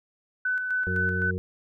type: tone with tremolo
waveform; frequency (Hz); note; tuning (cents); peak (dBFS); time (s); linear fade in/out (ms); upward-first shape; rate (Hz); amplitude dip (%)
sine; 1504; F#6; +28; -23; 0.45-1.31; 5; square; 3.9; 40
type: harmonic tone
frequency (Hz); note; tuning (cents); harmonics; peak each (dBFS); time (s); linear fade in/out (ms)
92.1; F#2; -7; 1 / 2 / 4 / 5; -29 / -32 / -35 / -36; 0.87-1.38; 0
effects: none